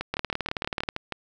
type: two click trains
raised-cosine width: 0.3 ms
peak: -13 / -11 dBFS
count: 8 / 15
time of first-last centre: 0.01-1.123 / 0.14-0.889 s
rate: 6.29 / 18.7 Hz
effects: none